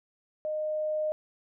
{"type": "tone with level ramp", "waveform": "sine", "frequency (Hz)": 615, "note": "D#5", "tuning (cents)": -20, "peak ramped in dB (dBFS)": [-29, -26], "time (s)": [0.45, 1.12], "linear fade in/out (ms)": 0, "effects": []}